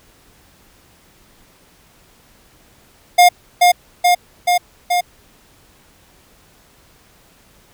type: tone with echo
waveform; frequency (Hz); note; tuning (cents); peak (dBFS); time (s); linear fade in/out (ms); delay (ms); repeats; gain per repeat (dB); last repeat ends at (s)
square; 711; F5; +31; -6; 3.18-3.29; 10; 430; 4; -2; 5.01
effects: pink hiss -51 dBFS RMS until 7.73 s